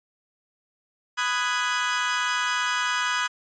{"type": "chord", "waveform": "30% pulse", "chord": "G# minor seventh", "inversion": "first", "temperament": "equal with one note detuned", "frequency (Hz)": [994.6, 1244.5, 1480, 1661.2], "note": ["B5", "D#6", "F#6", "G#6"], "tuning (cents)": [12, 0, 0, 0], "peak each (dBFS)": -26, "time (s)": [1.17, 3.28], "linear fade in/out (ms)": 20, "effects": ["resampled to 16000 Hz"]}